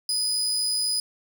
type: tone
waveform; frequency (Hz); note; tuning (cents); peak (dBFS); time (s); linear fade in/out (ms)
30% pulse; 4978; D#8; 0; -20; 0.09-1; 2
effects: none